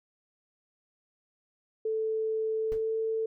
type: tone with pitch glide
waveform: sine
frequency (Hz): 440 to 444.6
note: A4 to A4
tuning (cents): 0 to +18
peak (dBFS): -27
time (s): 1.85-3.26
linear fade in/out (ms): 5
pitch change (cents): +18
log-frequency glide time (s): 2.57-2.97
type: noise with exponential decay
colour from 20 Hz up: brown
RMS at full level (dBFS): -37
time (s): 2.72-2.85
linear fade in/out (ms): 0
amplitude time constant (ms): 27
effects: none